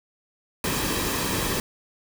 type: noise with comb filter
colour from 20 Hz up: pink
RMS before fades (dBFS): -26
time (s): 0.64-1.6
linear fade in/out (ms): 2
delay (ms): 1.4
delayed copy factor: -0.5
effects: none